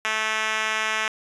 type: tone with band-pass filter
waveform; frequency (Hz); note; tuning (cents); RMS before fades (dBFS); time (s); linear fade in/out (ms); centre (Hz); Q
5% pulse; 218; A3; -16; -25; 0.05-1.08; 0; 2400; 0.73
effects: resampled to 24000 Hz